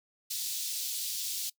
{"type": "high-pass noise", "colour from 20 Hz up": "pink", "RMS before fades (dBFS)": -35, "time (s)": [0.3, 1.5], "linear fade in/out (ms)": 10, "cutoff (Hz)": 3700, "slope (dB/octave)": 24, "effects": ["noise-tail reverb RT60 0.1 s tail -21 dB re dry"]}